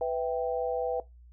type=chord; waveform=sine; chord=E minor; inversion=second; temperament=equal with one note detuned; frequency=497.6 / 659.3 / 784 Hz; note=B4 / E5 / G5; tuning=+13 / 0 / 0 cents; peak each=-29 / -32 / -34 dBFS; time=0.01-1 s; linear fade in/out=2 ms; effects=noise-tail reverb RT60 0.2 s tail -19 dB re dry + added 60 Hz sine -50 dBFS peak until 1.32 s